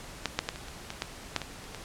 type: clicks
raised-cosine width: 0.2 ms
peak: -10 / -8 / -12 / -24 / -25 / -18 / -30 / -12 / -9 / -18 / -30 / -21 dBFS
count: 12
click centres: 0.257 / 0.39 / 0.489 / 0.559 / 0.684 / 0.904 / 0.936 / 1.021 / 1.363 / 1.417 / 1.641 / 1.747 s
effects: pink hiss -45 dBFS RMS until 1.84 s + low-pass 10000 Hz 12 dB/octave